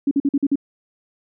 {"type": "tone bursts", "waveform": "sine", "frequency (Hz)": 280.3, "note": "C#4", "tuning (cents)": 19, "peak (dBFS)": -14, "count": 6, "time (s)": [0.07, 0.557], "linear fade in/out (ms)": 5, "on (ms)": 42, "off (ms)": 47, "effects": []}